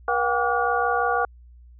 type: tone cluster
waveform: sine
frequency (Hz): 480.1 / 722 / 788 / 1155 / 1435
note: B4 / F#5 / G5 / D6 / F6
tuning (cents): -49 / -43 / +9 / -29 / +47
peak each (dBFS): -26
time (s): 0.08-1.25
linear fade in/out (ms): 2
effects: added 60 Hz sine -45 dBFS peak until 1.79 s

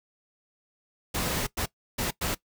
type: noise bursts at uneven times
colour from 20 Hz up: pink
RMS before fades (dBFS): -29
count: 4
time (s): 1.14-1.47 / 1.57-1.66 / 1.98-2.11 / 2.21-2.35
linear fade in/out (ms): 10
effects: noise-tail reverb RT60 0.1 s tail -19 dB re dry

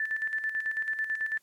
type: tone with tremolo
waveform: sine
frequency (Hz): 1760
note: A6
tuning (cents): 0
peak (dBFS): -26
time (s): 0-1.38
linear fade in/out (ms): 2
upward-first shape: square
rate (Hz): 9.1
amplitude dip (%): 60
effects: white hiss -68 dBFS RMS until 1.42 s + MP3 64 kbps

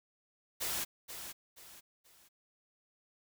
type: noise with echo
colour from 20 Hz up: white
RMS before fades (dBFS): -36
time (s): 0.6-0.85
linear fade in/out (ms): 20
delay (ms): 480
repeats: 3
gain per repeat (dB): -9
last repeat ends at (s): 2.29
effects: none

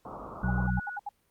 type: low-pass noise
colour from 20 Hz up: white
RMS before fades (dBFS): -42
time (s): 0.05-0.67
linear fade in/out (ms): 5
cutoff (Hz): 1300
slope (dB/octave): 96
type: harmonic tone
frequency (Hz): 61.74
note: B1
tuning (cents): 0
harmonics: 1 / 2 / 3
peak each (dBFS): -30 / -30 / -30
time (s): 0.43-0.8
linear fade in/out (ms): 5
type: tone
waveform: sine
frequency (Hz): 1465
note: F#6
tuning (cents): -18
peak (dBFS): -36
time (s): 0.43-0.98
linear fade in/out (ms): 10
type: tone bursts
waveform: sine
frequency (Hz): 818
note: G#5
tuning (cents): -26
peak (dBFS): -32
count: 7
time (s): 0.48-1.091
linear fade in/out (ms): 5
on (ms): 29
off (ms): 68
effects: pink hiss -71 dBFS RMS until 1.3 s + Opus 48 kbps

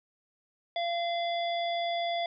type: harmonic tone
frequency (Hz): 686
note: F5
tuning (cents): -31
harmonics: 1 / 3 / 5 / 7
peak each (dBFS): -29 / -39 / -37 / -48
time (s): 0.76-2.26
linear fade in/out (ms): 2
effects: none

